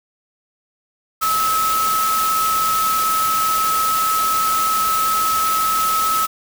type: tone in noise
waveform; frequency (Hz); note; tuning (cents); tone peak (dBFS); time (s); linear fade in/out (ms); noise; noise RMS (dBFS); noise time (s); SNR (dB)
sine; 1293; E6; -34; -16; 1.21-6.27; 20; white; -24; 1.21-6.27; +5
effects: none

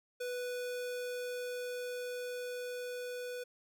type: tone with level ramp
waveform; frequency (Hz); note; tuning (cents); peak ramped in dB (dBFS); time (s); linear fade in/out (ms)
square; 493.9; B4; 0; -37 to -40; 0.2-3.44; 10
effects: none

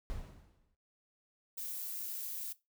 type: noise with exponential decay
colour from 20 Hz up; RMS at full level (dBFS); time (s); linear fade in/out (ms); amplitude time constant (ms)
brown; -39; 0.1-0.75; 0; 140
type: noise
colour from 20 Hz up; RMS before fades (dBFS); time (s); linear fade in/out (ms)
violet; -41; 1.57-2.53; 10
effects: noise-tail reverb RT60 0.2 s tail -17 dB re dry

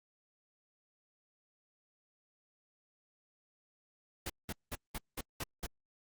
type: noise bursts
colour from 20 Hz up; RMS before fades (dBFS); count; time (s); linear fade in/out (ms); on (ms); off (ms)
pink; -39; 7; 4.26-5.666; 5; 38; 190
effects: Opus 48 kbps

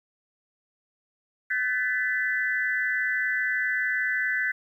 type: tone cluster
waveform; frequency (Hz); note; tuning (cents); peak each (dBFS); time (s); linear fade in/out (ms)
sine; 1519 / 1744 / 1991; F#6 / A6 / B6; +45 / -16 / +14; -28; 1.5-4.52; 10
effects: 10-bit

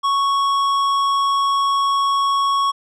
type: tone with tanh clipping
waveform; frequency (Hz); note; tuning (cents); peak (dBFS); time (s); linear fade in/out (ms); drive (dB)
sine; 1108.7; C#6; 0; -17; 0.03-2.72; 20; 12
effects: none

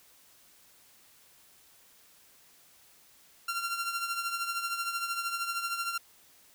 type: tone with tremolo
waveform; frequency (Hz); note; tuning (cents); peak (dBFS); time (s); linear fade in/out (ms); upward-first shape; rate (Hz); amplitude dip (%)
sawtooth; 1377; F6; -25; -25; 3.48-5.98; 5; triangle; 13; 65
effects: white hiss -60 dBFS RMS until 6.54 s

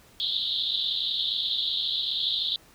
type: band-pass noise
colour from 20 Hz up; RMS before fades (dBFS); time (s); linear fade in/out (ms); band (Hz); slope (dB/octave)
pink; -28; 0.2-2.56; 0; 3300 to 4100; 96
effects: pink hiss -56 dBFS RMS until 2.74 s

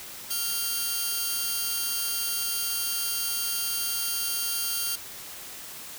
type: tone cluster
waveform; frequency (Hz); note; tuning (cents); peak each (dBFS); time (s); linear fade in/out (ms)
5% pulse; 1390 / 3184 / 4658; F6 / G7 / D8; -9 / +26 / -15; -23; 0.3-4.96; 10
effects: white hiss -41 dBFS RMS until 5.98 s

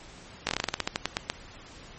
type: slowing click train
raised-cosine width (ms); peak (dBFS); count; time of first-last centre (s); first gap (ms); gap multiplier
0.2; -8; 15; 0.47-1.3; 19; 1.16
effects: pink hiss -48 dBFS RMS until 1.98 s + MP3 32 kbps

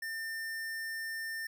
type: tone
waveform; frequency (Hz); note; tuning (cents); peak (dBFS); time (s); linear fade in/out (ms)
square; 1800; A6; +39; -37; 0.02-1.47; 5
effects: none

